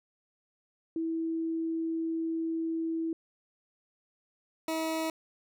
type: tone pair in turn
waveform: sine / 20% pulse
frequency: 326.6 / 321 Hz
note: E4 / E4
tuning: -16 / -46 cents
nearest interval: unison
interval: 30 cents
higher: first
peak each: -29 / -25 dBFS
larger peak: second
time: 0.96-3.13 / 4.68-5.1 s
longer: first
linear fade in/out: 2 ms
effects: none